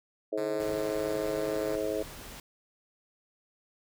harmonic tone, 106.8 Hz, G#2, 49 cents sharp, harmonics 3 / 4 / 5 / 6, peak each -36 / -33 / -34 / -35 dBFS, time 0.32-2.03 s, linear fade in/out 10 ms
5% pulse tone, 149.3 Hz, D3, 29 cents sharp, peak -29 dBFS, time 0.37-1.76 s, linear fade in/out 10 ms
pink noise, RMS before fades -45 dBFS, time 0.6-2.4 s, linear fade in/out 2 ms
effects none

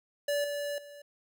square tone with level steps, 578 Hz, D5, 28 cents flat, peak -28 / -33 / -47 dBFS, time 0.28-1.02 s, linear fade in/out 5 ms, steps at 0.44 / 0.78 s, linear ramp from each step 2 ms, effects none

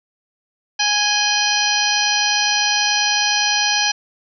harmonic tone with a mistuned harmonic, 830.6 Hz, G#5, in tune, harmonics 1 / 2 / 3 / 4 / 5 / 6 / 7, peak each -23 / -23 / -23 / -23 / -23 / -23 / -23 dBFS, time 0.79-3.92 s, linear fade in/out 10 ms, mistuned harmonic 4, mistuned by -100 cents, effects none

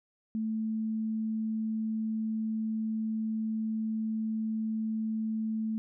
sine tone, 220 Hz, A3, in tune, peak -29 dBFS, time 0.35-5.78 s, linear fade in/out 0 ms, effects none

